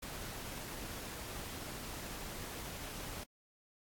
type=noise; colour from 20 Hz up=pink; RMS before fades=-45 dBFS; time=0.02-3.24 s; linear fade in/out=10 ms; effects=AAC 64 kbps